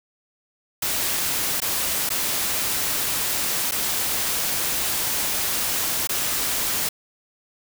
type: noise with dropouts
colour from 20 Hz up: white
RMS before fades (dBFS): -24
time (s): 0.82-6.89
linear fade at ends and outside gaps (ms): 5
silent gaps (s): 1.603-1.618 / 2.092-2.102 / 3.712-3.719 / 6.073-6.091
effects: none